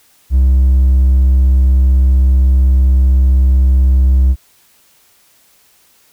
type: tone with hard clipping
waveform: sine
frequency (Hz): 65.41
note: C2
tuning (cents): 0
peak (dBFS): -7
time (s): 0.3-4.36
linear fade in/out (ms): 50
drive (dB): 2
effects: white hiss -51 dBFS RMS until 6.12 s